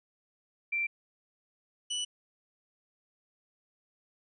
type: tone pair in turn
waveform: sine / sawtooth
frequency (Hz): 2352 / 2963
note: D7 / F#7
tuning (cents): +2 / +2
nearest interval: major third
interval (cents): 400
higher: second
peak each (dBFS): -28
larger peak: neither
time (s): 0.72-0.87 / 1.9-2.05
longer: neither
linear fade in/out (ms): 10
effects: resampled to 24000 Hz